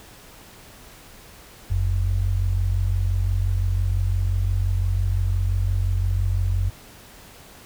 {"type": "tone pair together", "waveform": "sine", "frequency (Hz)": [46.69, 92.5], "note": ["F#1", "F#2"], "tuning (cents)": [16, 0], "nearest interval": "octave", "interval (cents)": 1184, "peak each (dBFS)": [-22, -21], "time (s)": [1.7, 6.7], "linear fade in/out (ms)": 10, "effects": ["pink hiss -46 dBFS RMS until 7.65 s"]}